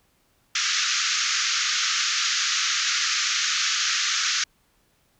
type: band-pass noise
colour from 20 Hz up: white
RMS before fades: -24 dBFS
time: 0.55-4.44 s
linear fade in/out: 5 ms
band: 1200 to 6800 Hz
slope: 96 dB/octave
effects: pink hiss -65 dBFS RMS until 5.19 s